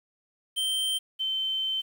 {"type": "tone pair in turn", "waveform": ["square", "sine"], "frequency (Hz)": [3128, 3089], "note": ["G7", "G7"], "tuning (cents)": [-4, -26], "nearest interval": "unison", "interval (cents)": 22, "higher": "first", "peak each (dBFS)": -26, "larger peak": "neither", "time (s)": [[0.56, 0.99], [1.19, 1.82]], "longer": "second", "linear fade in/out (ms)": 20, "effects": ["9-bit"]}